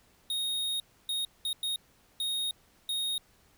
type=tone bursts at uneven times; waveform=square; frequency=3729 Hz; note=A#7; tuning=in tune; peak=-30 dBFS; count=6; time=0.3-0.8 / 1.09-1.25 / 1.45-1.53 / 1.63-1.76 / 2.2-2.51 / 2.89-3.18 s; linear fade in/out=2 ms; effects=pink hiss -64 dBFS RMS until 3.57 s